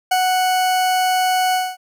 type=tone with ADSR envelope; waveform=40% pulse; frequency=740 Hz; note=F#5; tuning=in tune; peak=-12 dBFS; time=0.11-1.77 s; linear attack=8 ms; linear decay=51 ms; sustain=-2 dB; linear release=230 ms; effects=none